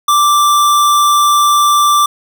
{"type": "tone", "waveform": "square", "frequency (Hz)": 1174.7, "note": "D6", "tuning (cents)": 0, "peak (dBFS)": -8, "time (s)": [0.08, 2.06], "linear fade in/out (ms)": 5, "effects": []}